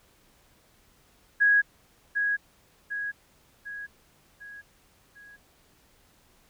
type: tone with echo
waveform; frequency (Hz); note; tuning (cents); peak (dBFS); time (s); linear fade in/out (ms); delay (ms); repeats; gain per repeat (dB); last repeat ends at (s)
sine; 1657; G#6; -4; -17; 1.4-1.62; 20; 750; 5; -6; 5.37
effects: pink hiss -62 dBFS RMS until 6.49 s